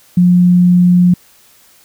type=tone; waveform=sine; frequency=178.1 Hz; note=F3; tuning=34 cents sharp; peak=-5 dBFS; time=0.17-1.14 s; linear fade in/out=5 ms; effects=white hiss -47 dBFS RMS until 1.84 s